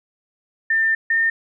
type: tone pair in turn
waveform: sine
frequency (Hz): 1795 / 1816.9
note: A6 / A#6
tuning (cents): +34 / -45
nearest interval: unison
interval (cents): 21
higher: second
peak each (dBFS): -15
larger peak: neither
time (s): 0.7-0.95 / 1.1-1.3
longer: first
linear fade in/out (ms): 5
effects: none